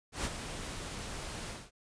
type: noise with ADSR envelope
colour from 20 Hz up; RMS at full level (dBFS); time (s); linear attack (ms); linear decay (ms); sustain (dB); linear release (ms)
pink; -33; 0.12-1.71; 130; 37; -8; 220
effects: resampled to 22050 Hz